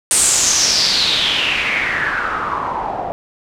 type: noise with low-pass filter sweep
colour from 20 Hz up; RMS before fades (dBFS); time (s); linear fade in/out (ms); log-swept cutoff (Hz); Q
white; -17; 0.11-3.12; 0; 9000 to 690; 5.2
effects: none